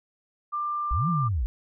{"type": "tone", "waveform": "sine", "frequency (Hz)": 1189, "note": "D6", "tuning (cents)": 21, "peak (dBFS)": -26, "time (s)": [0.52, 1.29], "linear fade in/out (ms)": 20}
{"type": "linear two-way sweep", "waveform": "sine", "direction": "up then down", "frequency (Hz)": [46.25, 180, 46.25], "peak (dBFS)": -23, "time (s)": [0.91, 1.46], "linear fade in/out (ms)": 0, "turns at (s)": 1.09}
{"effects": []}